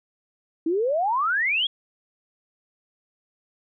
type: exponential sweep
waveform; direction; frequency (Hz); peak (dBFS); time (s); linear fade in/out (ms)
sine; up; 311.1 to 3375; -20; 0.66-1.67; 5
effects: none